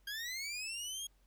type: linear sweep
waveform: 20% pulse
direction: up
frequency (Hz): 1600 to 3306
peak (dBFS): -34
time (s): 0.07-1.07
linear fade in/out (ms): 5
effects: added 46 Hz sine -66 dBFS peak until 1.26 s + pink hiss -75 dBFS RMS until 1.26 s